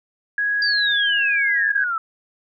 sine tone with pitch glide, 1661.2 to 1645 Hz, G#6 to G#6, 0 to -17 cents, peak -18 dBFS, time 0.38-1.84 s, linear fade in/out 2 ms, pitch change -17 cents, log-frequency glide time 0.76-1.05 s
sine exponential sweep, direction down, 4818 to 1300 Hz, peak -20 dBFS, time 0.62-1.98 s, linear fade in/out 2 ms
effects none

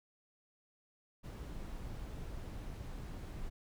brown noise, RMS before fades -44 dBFS, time 1.23-3.5 s, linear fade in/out 20 ms, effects none

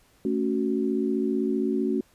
sine chord, F# minor, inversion first, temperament just, 222 / 277.5 / 370 Hz, A3 / C#4 / F#4, +16 / +2 / 0 cents, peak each -27 dBFS, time 0.25-2.01 s, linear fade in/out 2 ms, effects pink hiss -61 dBFS RMS until 2.14 s + resampled to 32000 Hz

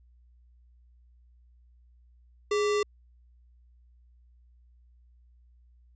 sine tone with sample-and-hold, 415.9 Hz, G#4, 2 cents sharp, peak -23 dBFS, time 2.51-2.83 s, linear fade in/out 5 ms, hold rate 1575 Hz, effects added 60 Hz sine -56 dBFS peak until 5.95 s + resampled to 16000 Hz

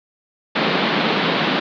pink band-pass noise, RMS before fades -19 dBFS, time 0.55-1.6 s, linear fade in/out 10 ms, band 160 to 4200 Hz, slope 48 dB/octave, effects none

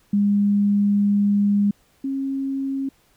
sine tone pair in turn, 203.2 / 271.2 Hz, G#3 / C#4, -38 / -38 cents, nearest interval perfect fourth, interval 500 cents, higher second, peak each -15 / -22 dBFS, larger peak first, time 0.13-1.71 / 2.04-2.89 s, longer first, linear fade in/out 5 ms, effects pink hiss -60 dBFS RMS until 3.16 s

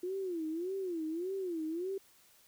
sine tone with vibrato, 349.2 Hz, F4, in tune, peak -34 dBFS, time 0.03-1.98 s, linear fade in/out 5 ms, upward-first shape sine, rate 1.7 Hz, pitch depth 190 cents each way, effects white hiss -64 dBFS RMS until 2.47 s

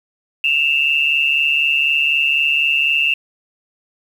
sine tone pair together, 2637 / 2781 Hz, E7 / F7, 0 / -8 cents, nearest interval minor second, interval 92 cents, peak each -16 dBFS, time 0.44-3.14 s, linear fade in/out 2 ms, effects 7-bit

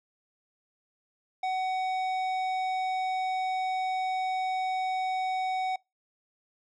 triangle tone with tanh clipping, 750 Hz, F#5, 23 cents sharp, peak -29 dBFS, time 1.43-5.76 s, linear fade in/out 5 ms, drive 16 dB, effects noise-tail reverb RT60 0.2 s tail -24 dB re dry

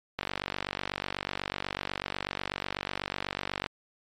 click train, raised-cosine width 0.3 ms, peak -14 dBFS, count 168, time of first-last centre 0.19-3.662 s, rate 48.1 Hz, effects MP3 64 kbps

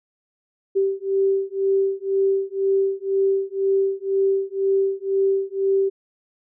sine beating tone pair, 388.5 / 390.5 Hz, G4 / G4, -16 / -7 cents, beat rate 2 Hz, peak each -21 dBFS, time 0.75-5.9 s, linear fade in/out 20 ms, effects none

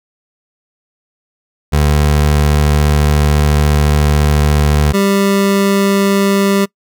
25% pulse tone pair in turn, 74.1 / 197.82 Hz, D2 / G3, +16 / +16 cents, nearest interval octave + perfect fourth, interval 1700 cents, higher second, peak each -5 / -6 dBFS, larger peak first, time 1.72-4.93 / 4.93-6.66 s, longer first, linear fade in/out 20 ms, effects noise-tail reverb RT60 0.1 s tail -25 dB re dry

